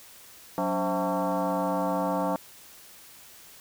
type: tone with frequency modulation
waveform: sine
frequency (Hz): 185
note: F#3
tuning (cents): 0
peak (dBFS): -24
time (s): 0.58-2.36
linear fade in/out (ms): 0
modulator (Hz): 236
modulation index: 3.8
effects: white hiss -50 dBFS RMS until 3.6 s